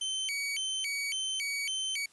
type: tone with vibrato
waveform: sawtooth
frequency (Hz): 2640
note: E7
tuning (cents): +2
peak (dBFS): -28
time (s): 0.01-2.06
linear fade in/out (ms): 5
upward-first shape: square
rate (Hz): 1.8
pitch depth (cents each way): 270
effects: white hiss -62 dBFS RMS until 2.12 s + resampled to 24000 Hz